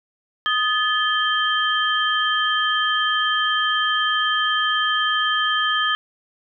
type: tone cluster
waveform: sine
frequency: 1249 / 1730 / 3146 Hz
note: D#6 / A6 / G7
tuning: +6 / -30 / +6 cents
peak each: -22 dBFS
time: 0.46-5.95 s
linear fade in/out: 0 ms
effects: none